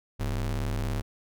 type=ring-modulated tone; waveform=square; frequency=72.6 Hz; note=D2; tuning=19 cents flat; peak=-25 dBFS; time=0.19-1.02 s; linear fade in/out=20 ms; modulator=32 Hz; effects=none